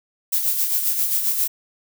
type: noise with tremolo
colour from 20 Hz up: violet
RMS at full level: -19 dBFS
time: 0.32-1.48 s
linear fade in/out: 10 ms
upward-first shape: sine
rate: 7.5 Hz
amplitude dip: 50%
effects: none